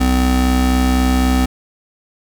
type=tone pair together; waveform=square; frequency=63.88 / 255.5 Hz; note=C2 / C4; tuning=-41 / -41 cents; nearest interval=2 octaves; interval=2400 cents; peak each=-15 / -16 dBFS; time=0-1.46 s; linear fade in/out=10 ms; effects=none

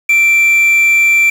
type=tone with quantisation; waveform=triangle; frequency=2349 Hz; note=D7; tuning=in tune; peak=-5 dBFS; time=0.09-1.3 s; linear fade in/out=5 ms; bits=5; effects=none

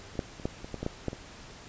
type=clicks; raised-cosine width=2 ms; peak=-30 / -15 / -30 / -15 / -27 / -22 / -20 / -16 / -16 / -25 dBFS; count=10; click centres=0.155 / 0.192 / 0.398 / 0.455 / 0.645 / 0.743 / 0.83 / 0.864 / 1.083 / 1.131 s; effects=pink hiss -48 dBFS RMS until 1.68 s + resampled to 16000 Hz

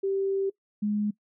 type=tone pair in turn; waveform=sine; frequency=390 / 208.6 Hz; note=G4 / G#3; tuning=-9 / +8 cents; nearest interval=major seventh; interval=1083 cents; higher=first; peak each=-24 dBFS; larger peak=neither; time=0.03-0.5 / 0.82-1.11 s; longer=first; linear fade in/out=10 ms; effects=noise-tail reverb RT60 0.1 s tail -20 dB re dry

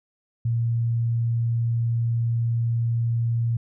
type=tone; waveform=sine; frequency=116.54 Hz; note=A#2; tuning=in tune; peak=-20 dBFS; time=0.45-3.57 s; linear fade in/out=5 ms; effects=none

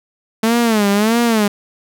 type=tone with vibrato; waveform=sawtooth; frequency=218 Hz; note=A3; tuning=16 cents flat; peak=-8 dBFS; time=0.43-1.48 s; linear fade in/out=5 ms; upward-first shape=sine; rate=1.6 Hz; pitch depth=150 cents each way; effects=none

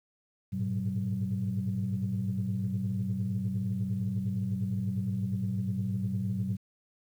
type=tone cluster; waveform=sine; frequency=102.2 / 110.7 / 121.9 / 189.4 Hz; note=G#2 / A2 / B2 / F#3; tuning=-27 / +11 / -22 / +41 cents; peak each=-34 / -35 / -35 / -31 dBFS; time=0.52-6.57 s; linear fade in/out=20 ms; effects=tanh soft clip ceiling -21 dBFS + 10-bit

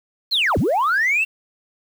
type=linear two-way sweep; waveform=sine; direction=down then up; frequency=4370 to 60.8 to 2759 Hz; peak=-14 dBFS; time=0.31-1.25 s; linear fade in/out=20 ms; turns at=0.58 s; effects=tanh soft clip ceiling -13 dBFS + 7-bit

